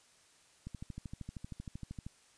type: click train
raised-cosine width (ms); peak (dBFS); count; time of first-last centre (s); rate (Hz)
5; -30; 19; 0.67-2.065; 12.9
effects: white hiss -65 dBFS RMS until 2.37 s + resampled to 22050 Hz